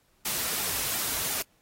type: noise with flanger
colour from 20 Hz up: white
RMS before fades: -30 dBFS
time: 0.25-1.42 s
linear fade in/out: 5 ms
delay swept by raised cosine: 1.8 to 5.7 ms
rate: 2.8 Hz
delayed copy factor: -0.5
effects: pink hiss -67 dBFS RMS until 1.61 s + AAC 48 kbps